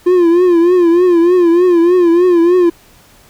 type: tone with vibrato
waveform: triangle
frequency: 349.2 Hz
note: F4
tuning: in tune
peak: -4 dBFS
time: 0.06-2.7 s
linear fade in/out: 10 ms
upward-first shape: triangle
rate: 3.3 Hz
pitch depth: 99 cents each way
effects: pink hiss -45 dBFS RMS until 3.29 s